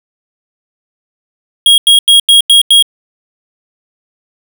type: tone bursts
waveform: square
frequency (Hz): 3282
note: G#7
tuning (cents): -21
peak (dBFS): -3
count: 6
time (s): 1.66-2.825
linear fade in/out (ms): 2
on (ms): 120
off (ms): 89
effects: none